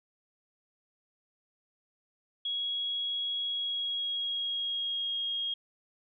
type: tone with pitch glide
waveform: sine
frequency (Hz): 3322 to 3263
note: G#7 to G#7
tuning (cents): 0 to -31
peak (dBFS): -30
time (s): 2.45-5.54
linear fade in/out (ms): 5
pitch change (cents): -31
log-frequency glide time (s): 3.42-5.18
effects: none